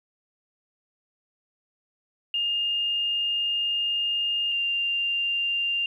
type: tone pair in turn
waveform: sine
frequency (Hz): 2824 / 2792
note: F7 / F7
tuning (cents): +19 / -1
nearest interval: unison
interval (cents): 20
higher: first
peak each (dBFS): -23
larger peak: neither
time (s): 2.34-4.52 / 4.52-5.86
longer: first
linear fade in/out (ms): 2
effects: 10-bit